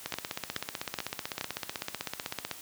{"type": "two click trains", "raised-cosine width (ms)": 0.2, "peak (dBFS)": [-15, -14], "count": [40, 4], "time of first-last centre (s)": [[0.06, 2.513], [0.14, 1.411]], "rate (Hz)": [15.9, 2.36], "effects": ["white hiss -47 dBFS RMS until 2.61 s", "high-pass 80 Hz 12 dB/octave"]}